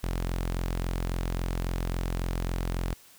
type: tone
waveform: sawtooth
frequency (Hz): 43.65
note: F1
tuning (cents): 0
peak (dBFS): -24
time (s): 0.03-2.94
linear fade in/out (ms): 10
effects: white hiss -55 dBFS RMS until 3.18 s